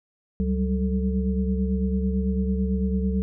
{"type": "tone cluster", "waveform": "sine", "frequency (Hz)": [69.4, 188.9, 197.9, 442.2], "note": ["C#2", "F#3", "G3", "A4"], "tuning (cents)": [3, 36, 17, 9], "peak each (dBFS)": [-25, -24, -31, -33], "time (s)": [0.4, 3.22], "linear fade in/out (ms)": 0, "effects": []}